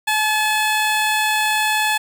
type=tone; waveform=15% pulse; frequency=859 Hz; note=A5; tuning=42 cents flat; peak=-10 dBFS; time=0.07-1.98 s; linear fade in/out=10 ms; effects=none